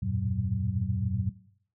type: tone cluster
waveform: sine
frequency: 83.2 / 96.7 / 112.7 / 120.5 / 188.2 Hz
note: E2 / G2 / A2 / B2 / F#3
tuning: +17 / -23 / +42 / -42 / +30 cents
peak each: -36 / -30 / -36 / -33 / -33 dBFS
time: 0.02-1.3 s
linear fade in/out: 10 ms
effects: noise-tail reverb RT60 0.6 s tail -17 dB re dry